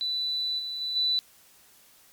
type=tone with level steps; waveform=sine; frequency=3979 Hz; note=B7; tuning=12 cents sharp; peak=-26 / -31 / -28 / -22 dBFS; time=0.01-1.19 s; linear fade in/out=0 ms; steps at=0.58 / 0.8 / 0.95 s; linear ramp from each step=20 ms; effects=white hiss -57 dBFS RMS until 2.12 s + MP3 96 kbps